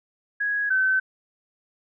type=tone pair in turn; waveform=sine; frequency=1661.2 / 1530.4 Hz; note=G#6 / G6; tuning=0 / -42 cents; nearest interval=minor second; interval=142 cents; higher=first; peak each=-22 / -18 dBFS; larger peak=second; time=0.4-0.7 / 0.7-1 s; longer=neither; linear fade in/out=10 ms; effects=none